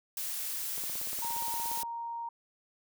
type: noise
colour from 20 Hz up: blue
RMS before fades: -36 dBFS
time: 0.17-1.83 s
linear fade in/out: 2 ms
type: click train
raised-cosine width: 1 ms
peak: -33 dBFS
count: 19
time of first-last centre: 0.78-1.833 s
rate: 17.1 Hz
type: tone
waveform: sine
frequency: 932.3 Hz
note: A#5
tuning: in tune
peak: -35 dBFS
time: 1.22-2.29 s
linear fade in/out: 5 ms
effects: none